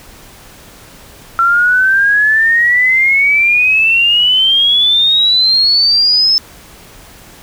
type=exponential sweep; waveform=sine; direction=up; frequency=1351 to 5270 Hz; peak=-7 dBFS; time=1.39-6.38 s; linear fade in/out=0 ms; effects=pink hiss -38 dBFS RMS until 7.42 s